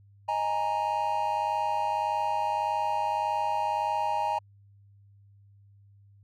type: chord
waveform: triangle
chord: D# suspended fourth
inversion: none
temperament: equal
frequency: 622.3 / 830.6 / 932.3 Hz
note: D#5 / G#5 / A#5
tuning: 0 / 0 / 0 cents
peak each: -33 / -27 / -27 dBFS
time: 0.28-4.39 s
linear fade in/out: 10 ms
effects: added 100 Hz sine -54 dBFS peak until 6.23 s